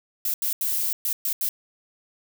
violet noise bursts at uneven times, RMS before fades -25 dBFS, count 6, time 0.25-0.34 / 0.42-0.53 / 0.61-0.93 / 1.05-1.13 / 1.25-1.33 / 1.41-1.49 s, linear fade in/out 2 ms, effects none

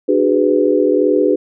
sine chord, G# half-diminished seventh, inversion second, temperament just, 299 / 373.8 / 415.3 / 498.4 Hz, D4 / F#4 / G#4 / B4, +31 / +18 / 0 / +16 cents, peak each -16 dBFS, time 0.08-1.36 s, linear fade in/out 10 ms, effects none

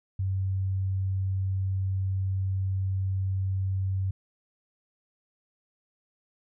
sine tone, 95.5 Hz, G2, 45 cents flat, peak -25 dBFS, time 0.19-4.11 s, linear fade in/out 5 ms, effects none

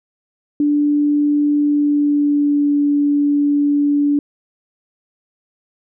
sine tone with pitch glide, 292.9 to 289 Hz, D4 to D4, -5 to -28 cents, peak -12 dBFS, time 0.6-4.19 s, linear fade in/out 2 ms, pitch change -23 cents, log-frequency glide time 1.58-2.78 s, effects none

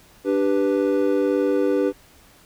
triangle chord, G major, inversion second, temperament equal, 293.7 / 392 / 493.9 Hz, D4 / G4 / B4, 0 / 0 / 0 cents, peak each -20 dBFS, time 0.24-1.93 s, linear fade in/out 50 ms, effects pink hiss -52 dBFS RMS until 2.45 s

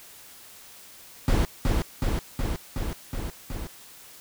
brown noise with echo, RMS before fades -21 dBFS, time 1.28-1.45 s, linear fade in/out 0 ms, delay 370 ms, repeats 6, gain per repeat -2 dB, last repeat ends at 3.67 s, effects white hiss -48 dBFS RMS until 4.2 s

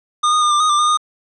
square tone with pitch steps, 1219 / 1234 / 1212 / 1189 / 1242 / 1186 / 1219 / 1228 Hz, D#6 / D#6 / D#6 / D6 / D#6 / D6 / D#6 / D#6, -36 / -15 / -46 / +21 / -3 / +17 / -36 / -23 cents, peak -13 dBFS, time 0.23-0.974 s, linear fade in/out 10 ms, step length 93 ms, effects resampled to 22050 Hz + 8-bit

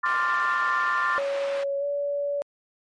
sine chord, D minor seventh, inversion third, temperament equal with one note detuned, 1046.5 / 1174.7 / 1396.9 / 1777.4 Hz, C6 / D6 / F6 / A6, 0 / 0 / 0 / +17 cents, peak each -27 dBFS, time 0.03-1.19 s, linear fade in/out 10 ms
pink band-pass noise, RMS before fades -38 dBFS, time 0.05-1.64 s, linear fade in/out 10 ms, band 780 to 2700 Hz, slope 12 dB/octave
sine tone with pitch glide, 558 to 571.7 Hz, C#5 to D5, +11 to -47 cents, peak -24 dBFS, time 1.18-2.42 s, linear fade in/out 0 ms, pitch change +42 cents, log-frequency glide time 1.79-1.84 s
effects MP3 48 kbps

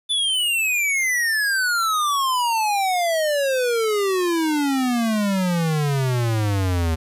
square exponential sweep, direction down, 3518 to 79.2 Hz, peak -19 dBFS, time 0.09-6.96 s, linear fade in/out 20 ms, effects resampled to 32000 Hz + 9-bit

